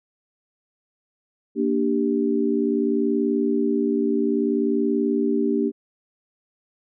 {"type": "chord", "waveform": "sine", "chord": "G minor", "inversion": "first", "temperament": "equal", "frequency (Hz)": [233.1, 293.7, 392], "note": ["Bb3", "D4", "G4"], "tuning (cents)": [0, 0, 0], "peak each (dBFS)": -23, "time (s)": [1.55, 5.72], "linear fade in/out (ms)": 50, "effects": []}